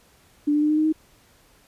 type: tone with pitch steps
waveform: sine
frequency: 293.7 / 297.6 / 301.6 / 305.6 / 309.7 / 313.9 Hz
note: D4 / D4 / D4 / D#4 / D#4 / D#4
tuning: 0 / +23 / +46 / -31 / -8 / +15 cents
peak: -17 dBFS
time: 0.47-0.926 s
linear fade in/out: 10 ms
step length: 76 ms
effects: pink hiss -57 dBFS RMS until 1.67 s + resampled to 32000 Hz